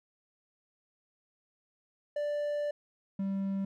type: tone pair in turn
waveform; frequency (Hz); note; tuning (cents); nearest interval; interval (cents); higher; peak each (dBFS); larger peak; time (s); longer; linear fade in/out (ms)
triangle; 587.3 / 195.14; D5 / G3; 0 / -8; octave + perfect fifth; 1908; first; -28; neither; 2.16-2.71 / 3.19-3.65; first; 5
effects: none